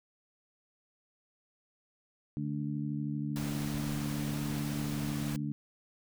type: harmonic tone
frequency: 72.8 Hz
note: D2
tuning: 15 cents flat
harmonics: 2 / 3 / 4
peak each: -35 / -37 / -38 dBFS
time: 2.37-5.52 s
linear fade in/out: 0 ms
type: noise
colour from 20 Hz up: pink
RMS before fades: -42 dBFS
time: 3.36-5.36 s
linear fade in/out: 0 ms
effects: none